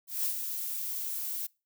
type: noise with ADSR envelope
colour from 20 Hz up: violet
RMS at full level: -29 dBFS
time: 0.07-1.47 s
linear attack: 180 ms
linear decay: 86 ms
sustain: -6 dB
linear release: 10 ms
effects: noise-tail reverb RT60 0.3 s tail -25 dB re dry